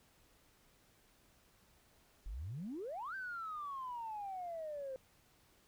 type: exponential two-way sweep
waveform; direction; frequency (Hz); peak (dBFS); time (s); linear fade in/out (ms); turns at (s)
sine; up then down; 41.2 to 1577 to 516; -40; 2.26-4.96; 0; 3.15
effects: tanh soft clip ceiling -36 dBFS + pink hiss -69 dBFS RMS until 5.67 s